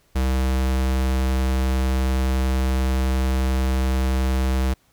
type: tone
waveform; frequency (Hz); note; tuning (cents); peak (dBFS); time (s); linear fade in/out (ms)
square; 65.1; C2; -8; -19; 0.15-4.74; 10
effects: pink hiss -61 dBFS RMS until 4.92 s